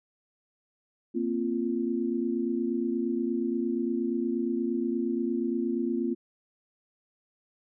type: chord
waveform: sine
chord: Bb suspended second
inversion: none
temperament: equal with one note detuned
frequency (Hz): 233.1 / 261.6 / 345.2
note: Bb3 / C4 / F4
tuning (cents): 0 / 0 / -20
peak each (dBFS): -30 / -31 / -30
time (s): 1.14-6.15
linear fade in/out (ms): 20
effects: none